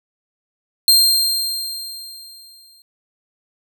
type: tone with exponential decay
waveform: sawtooth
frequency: 4186 Hz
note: C8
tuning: in tune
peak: -5 dBFS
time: 0.88-2.82 s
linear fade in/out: 1 ms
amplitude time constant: 420 ms
effects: none